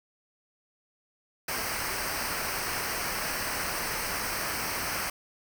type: noise with comb filter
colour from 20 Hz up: pink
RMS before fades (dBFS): -32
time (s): 1.48-5.1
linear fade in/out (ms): 5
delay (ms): 0.28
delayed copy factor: -0.7
effects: none